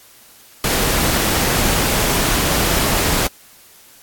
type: noise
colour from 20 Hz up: pink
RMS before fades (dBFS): -17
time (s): 0.64-3.27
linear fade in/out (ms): 2
effects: white hiss -46 dBFS RMS until 4.02 s + AAC 64 kbps